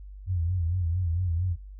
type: tone with vibrato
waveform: sine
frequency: 87.31 Hz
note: F2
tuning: in tune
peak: -24 dBFS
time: 0.26-1.57 s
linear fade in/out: 50 ms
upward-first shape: sine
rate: 4.4 Hz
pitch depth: 110 cents each way
effects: noise-tail reverb RT60 0.2 s tail -21 dB re dry + added 49 Hz sine -40 dBFS peak until 1.79 s